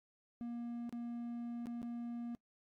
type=tone with dropouts; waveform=triangle; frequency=236.9 Hz; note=A#3; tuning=28 cents sharp; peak=-38 dBFS; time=0.41-2.35 s; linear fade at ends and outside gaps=0 ms; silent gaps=0.894-0.926 / 1.658-1.669 / 1.818-1.829 s; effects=noise-tail reverb RT60 0.1 s tail -25 dB re dry + AAC 48 kbps